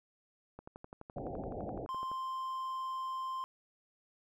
click train, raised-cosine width 1 ms, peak -33 dBFS, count 19, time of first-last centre 0.59-2.115 s, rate 11.8 Hz
white low-pass noise, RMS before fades -41 dBFS, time 1.16-1.86 s, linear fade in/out 5 ms, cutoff 780 Hz, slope 96 dB/octave
triangle tone, 1046.5 Hz, C6, in tune, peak -34 dBFS, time 1.89-3.44 s, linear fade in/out 0 ms
effects none

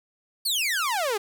sawtooth exponential sweep, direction down, 4636 to 388.7 Hz, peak -20 dBFS, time 0.45-1.18 s, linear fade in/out 10 ms, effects 10-bit

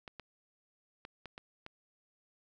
clicks, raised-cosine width 0.3 ms, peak -29 dBFS, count 6, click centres 0.078 / 0.197 / 1.051 / 1.257 / 1.379 / 1.664 s, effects none

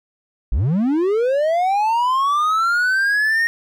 triangle linear sweep, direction up, 42 to 1864.7 Hz, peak -13 dBFS, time 0.52-3.47 s, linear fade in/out 0 ms, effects none

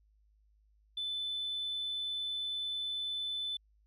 sine tone, 3511 Hz, A7, 4 cents flat, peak -33 dBFS, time 0.97-3.57 s, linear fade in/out 5 ms, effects tanh soft clip ceiling -30 dBFS + added 52 Hz sine -65 dBFS peak until 3.86 s

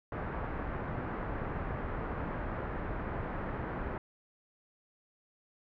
pink low-pass noise, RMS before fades -37 dBFS, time 0.12-3.98 s, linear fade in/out 2 ms, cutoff 1700 Hz, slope 24 dB/octave, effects none

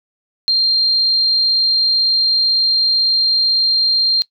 sine tone, 4186 Hz, C8, in tune, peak -11 dBFS, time 0.48-4.22 s, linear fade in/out 0 ms, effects noise-tail reverb RT60 0.1 s tail -20 dB re dry

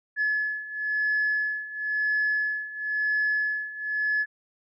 sine beating tone pair, 1710 / 1710.98 Hz, A6 / A6, -50 / -49 cents, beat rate 0.98 Hz, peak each -28 / -25 dBFS, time 0.16-4.26 s, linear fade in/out 50 ms, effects tanh soft clip ceiling -18 dBFS

